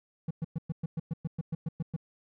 triangle tone bursts, 161.4 Hz, E3, 36 cents flat, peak -27 dBFS, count 13, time 0.28-1.964 s, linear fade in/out 5 ms, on 28 ms, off 110 ms, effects none

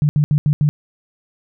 sine tone bursts at uneven times, 148 Hz, D3, 14 cents sharp, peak -11 dBFS, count 5, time 0.02-0.09 / 0.16-0.24 / 0.31-0.38 / 0.46-0.53 / 0.61-0.69 s, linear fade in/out 0 ms, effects none

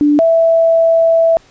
sine tone pair in turn, 293.7 / 659.3 Hz, D4 / E5, 0 / 0 cents, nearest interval octave + major second, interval 1400 cents, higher second, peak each -7 dBFS, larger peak neither, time 0.01-0.19 / 0.19-1.37 s, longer second, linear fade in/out 0 ms, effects pink hiss -47 dBFS RMS until 1.5 s + resampled to 16000 Hz

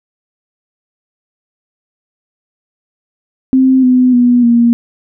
sine tone with pitch steps, 261.6 / 252.7 / 244.1 / 235.8 Hz, C4 / B3 / B3 / A#3, 0 / +40 / -20 / +20 cents, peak -5 dBFS, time 3.53-4.73 s, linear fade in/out 0 ms, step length 300 ms, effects none

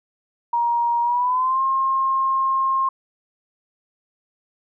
sine tone with pitch glide, 945 to 1066.9 Hz, A#5 to C6, +23 to +33 cents, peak -17 dBFS, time 0.53-2.89 s, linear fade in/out 5 ms, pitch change +210 cents, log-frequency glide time 1.02-1.62 s, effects none

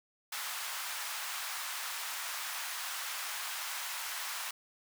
pink high-pass noise, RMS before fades -39 dBFS, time 0.32-4.51 s, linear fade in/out 5 ms, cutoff 920 Hz, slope 24 dB/octave, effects none

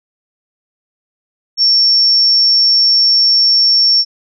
sine tone, 5460 Hz, F8, 40 cents flat, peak -7 dBFS, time 1.57-4.05 s, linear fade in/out 50 ms, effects none

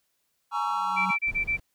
triangle chord, A# half-diminished seventh, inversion third, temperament just, 839.1 / 932.3 / 1118.8 / 1342.6 Hz, G#5 / A#5 / C#6 / E6, +18 / 0 / +16 / +31 cents, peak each -29 dBFS, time 0.51-1.17 s, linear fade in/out 50 ms
sine tone with exponential growth, 188.2 Hz, F#3, 30 cents sharp, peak -29 dBFS, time 0.65-1.11 s, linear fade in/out 5 ms, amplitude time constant 100 ms
sine tone bursts, 2336 Hz, D7, 10 cents flat, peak -23 dBFS, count 5, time 0.96-1.572 s, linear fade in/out 20 ms, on 100 ms, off 28 ms
brown noise, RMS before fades -40 dBFS, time 1.27-1.6 s, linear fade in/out 5 ms
effects white hiss -74 dBFS RMS until 1.74 s

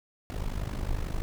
brown noise with amplitude modulation, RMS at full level -28 dBFS, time 0.3-1.22 s, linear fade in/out 0 ms, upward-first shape sine, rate 51.2 Hz, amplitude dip 80%, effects none

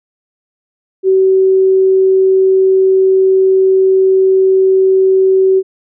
sine tone, 380.3 Hz, F#4, 48 cents sharp, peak -6 dBFS, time 1.03-5.63 s, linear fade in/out 50 ms, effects none

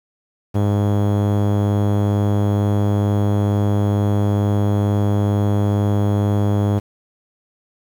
sawtooth tone with low-pass filter, 102.2 Hz, G#2, 27 cents flat, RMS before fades -17 dBFS, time 0.54-6.8 s, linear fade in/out 20 ms, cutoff 810 Hz, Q 0.74, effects 7-bit

